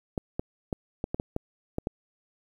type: clicks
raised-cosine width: 2 ms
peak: -15 dBFS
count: 9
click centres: 0.178 / 0.395 / 0.728 / 1.041 / 1.145 / 1.199 / 1.364 / 1.784 / 1.871 s
effects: 9-bit